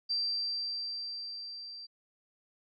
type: tone with level ramp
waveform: sine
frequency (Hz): 4699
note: D8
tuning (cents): 0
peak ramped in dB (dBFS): -28 to -43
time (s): 0.09-1.87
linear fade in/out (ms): 20
effects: none